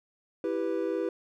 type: chord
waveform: triangle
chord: E minor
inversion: none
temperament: equal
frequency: 329.6 / 392 / 493.9 Hz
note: E4 / G4 / B4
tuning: 0 / 0 / 0 cents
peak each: -30 dBFS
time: 0.44-1.09 s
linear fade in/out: 2 ms
effects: none